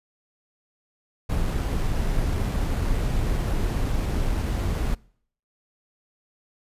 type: noise with sample-and-hold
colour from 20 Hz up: brown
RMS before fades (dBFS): -24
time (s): 1.29-4.95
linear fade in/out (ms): 10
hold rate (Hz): 11025
effects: noise-tail reverb RT60 0.6 s tail -24 dB re dry + resampled to 32000 Hz